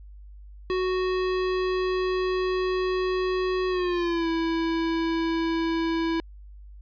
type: tone with pitch glide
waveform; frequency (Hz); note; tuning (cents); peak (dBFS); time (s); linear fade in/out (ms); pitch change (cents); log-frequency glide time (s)
square; 370 to 329.6; F#4 to E4; 0 to 0; -24; 0.7-6.2; 0; -200; 3.69-4.28
effects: added 50 Hz sine -42 dBFS peak until 6.81 s + resampled to 11025 Hz